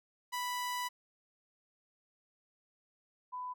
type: tone pair in turn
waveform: sawtooth / sine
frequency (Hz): 987.8 / 998.7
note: B5 / B5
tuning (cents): 0 / +19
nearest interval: unison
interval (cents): 19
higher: second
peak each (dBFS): -31 / -38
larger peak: first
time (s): 0.32-0.89 / 3.32-3.54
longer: first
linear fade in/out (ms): 20
effects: none